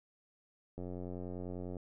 click train, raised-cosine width 2 ms, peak -30 dBFS, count 90, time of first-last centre 0.78-1.768 s, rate 90.1 Hz, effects none

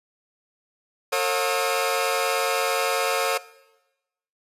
sawtooth tone cluster, 452.3 / 542 / 718 / 1280 / 2416 Hz, A4 / C#5 / F5 / D#6 / D7, +48 / -39 / +48 / +49 / +48 cents, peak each -23 / -21 / -26 / -26 / -28 dBFS, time 1.12-3.38 s, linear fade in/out 10 ms, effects noise-tail reverb RT60 1.0 s tail -19 dB re dry + resampled to 32000 Hz

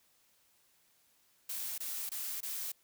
blue noise bursts, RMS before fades -39 dBFS, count 4, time 1.49-2.719 s, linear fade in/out 5 ms, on 290 ms, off 23 ms, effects white hiss -70 dBFS RMS until 2.83 s

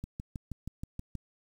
click train, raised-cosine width 5 ms, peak -25 dBFS, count 8, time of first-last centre 0.04-1.153 s, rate 6.29 Hz, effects 9-bit

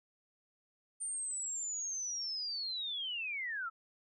sine linear sweep, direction down, 8980 to 1281 Hz, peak -36 dBFS, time 1-3.7 s, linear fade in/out 20 ms, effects none

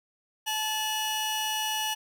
sawtooth tone pair together, 867 / 2916 Hz, A5 / F#7, -26 / -26 cents, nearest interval octave + major sixth, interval 2100 cents, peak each -27 / -27 dBFS, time 0.46-1.95 s, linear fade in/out 20 ms, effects none

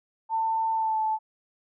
sine tone with pitch glide, 894 to 873.1 Hz, A5 to A5, +27 to -14 cents, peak -23 dBFS, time 0.29-1.19 s, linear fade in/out 50 ms, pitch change -41 cents, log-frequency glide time 0.74-0.99 s, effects none

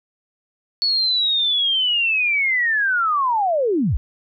sine linear sweep, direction down, 4435 to 41.2 Hz, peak -16 dBFS, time 0.82-3.97 s, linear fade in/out 0 ms, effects none

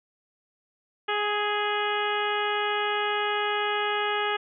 harmonic tone with a mistuned harmonic, 415.3 Hz, G#4, in tune, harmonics 1 / 2 / 3 / 4 / 5 / 6 / 7 / 8, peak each -30 / -30 / -31 / -32 / -35 / -37 / -34 / -39 dBFS, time 1.08-4.37 s, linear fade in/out 10 ms, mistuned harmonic 3, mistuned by +17 cents, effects none

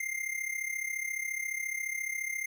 square tone with amplitude modulation, 2100 Hz, C7, 6 cents sharp, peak -30 dBFS, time 0-2.46 s, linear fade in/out 5 ms, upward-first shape sine, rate 34.4 Hz, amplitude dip 75%, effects none

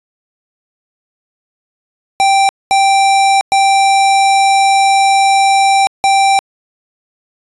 square tone bursts at uneven times, 784 Hz, G5, in tune, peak -8 dBFS, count 4, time 2.2-2.49 / 2.71-3.41 / 3.52-5.87 / 6.04-6.39 s, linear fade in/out 0 ms, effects resampled to 24000 Hz

